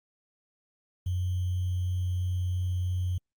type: tone with sample-and-hold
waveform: sine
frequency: 90.3 Hz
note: F#2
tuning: 42 cents flat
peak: -26 dBFS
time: 1.06-3.18 s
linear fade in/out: 5 ms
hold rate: 3150 Hz
effects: Opus 32 kbps